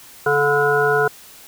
harmonic tone with a mistuned harmonic, 144.5 Hz, D3, 28 cents flat, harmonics 1 / 3 / 5 / 7 / 9 / 10, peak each -28 / -17 / -22 / -25 / -27 / -19 dBFS, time 0.26-1.08 s, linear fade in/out 5 ms, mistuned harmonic 9, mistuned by +17 cents, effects white hiss -43 dBFS RMS until 1.47 s

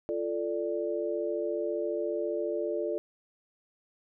sine chord, D minor, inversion first, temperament equal with one note detuned, 345.4 / 440 / 587.3 Hz, F4 / A4 / D5, -19 / 0 / 0 cents, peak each -33 dBFS, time 0.09-2.98 s, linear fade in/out 0 ms, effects none

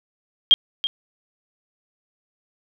sine tone with echo, 3217 Hz, G7, 44 cents sharp, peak -8 dBFS, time 0.51-0.54 s, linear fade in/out 0 ms, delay 330 ms, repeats 1, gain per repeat -12 dB, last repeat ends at 0.87 s, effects none

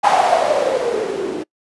violet noise with low-pass filter sweep, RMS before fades -17 dBFS, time 0.03-1.44 s, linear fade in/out 20 ms, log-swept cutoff 830 to 330 Hz, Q 7.5, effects noise-tail reverb RT60 0.1 s tail -25 dB re dry + resampled to 24000 Hz

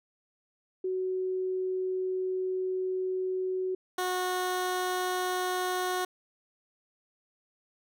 sine / 15% pulse tone pair in turn, 372.6 / 365.6 Hz, F#4 / F#4, +12 / -21 cents, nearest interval unison, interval 33 cents, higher first, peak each -28 / -22 dBFS, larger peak second, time 0.84-3.75 / 3.98-6.05 s, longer first, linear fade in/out 5 ms, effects none

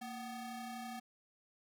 40% pulse ring-modulated tone, 493.9 Hz, B4, in tune, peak -39 dBFS, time 0.01-1 s, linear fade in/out 10 ms, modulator 263 Hz, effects none

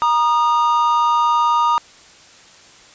triangle tone pair together, 944.3 / 1226 Hz, A#5 / D#6, +22 / -26 cents, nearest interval perfect fourth, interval 452 cents, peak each -14 dBFS, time 0.02-1.78 s, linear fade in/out 0 ms, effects white hiss -45 dBFS RMS until 2.94 s + resampled to 16000 Hz

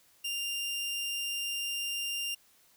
sawtooth tone, 2794 Hz, F7, in tune, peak -29 dBFS, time 0.24-2.35 s, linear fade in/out 10 ms, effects white hiss -64 dBFS RMS until 2.76 s

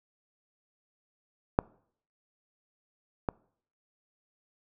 clicks, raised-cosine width 1 ms, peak -7 / -14 dBFS, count 2, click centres 1.589 / 3.288 s, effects noise-tail reverb RT60 0.6 s tail -25 dB re dry

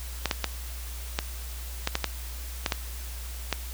clicks, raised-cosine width 0.2 ms, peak -7 dBFS, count 10, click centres 0.257 / 0.312 / 0.443 / 1.189 / 1.874 / 1.954 / 2.043 / 2.662 / 2.722 / 3.527 s, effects added 60 Hz sine -35 dBFS peak until 3.73 s + white hiss -43 dBFS RMS until 3.73 s

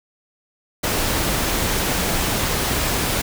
pink noise, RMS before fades -21 dBFS, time 0.83-3.22 s, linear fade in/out 10 ms, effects none

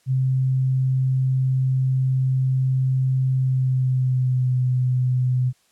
sine tone with pitch glide, 130.81 to 126.72 Hz, C3 to B2, 0 to +45 cents, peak -17 dBFS, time 0.06-5.53 s, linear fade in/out 50 ms, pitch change -55 cents, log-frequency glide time 3.34-4.59 s, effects white hiss -62 dBFS RMS until 5.71 s + low-pass 10000 Hz 12 dB/octave

